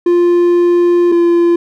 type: tone pair in turn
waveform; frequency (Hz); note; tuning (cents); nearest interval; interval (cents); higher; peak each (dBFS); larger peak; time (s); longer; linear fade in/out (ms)
triangle; 349.2 / 343.4; F4 / F4; 0 / -29; unison; 29; first; -5; neither; 0.06-1.12 / 1.12-1.56; first; 5
effects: none